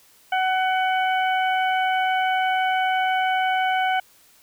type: harmonic tone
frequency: 749 Hz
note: F#5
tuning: 21 cents sharp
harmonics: 1 / 2 / 3 / 4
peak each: -20 / -26 / -30 / -32 dBFS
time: 0.32-4 s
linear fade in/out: 5 ms
effects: white hiss -55 dBFS RMS until 4.42 s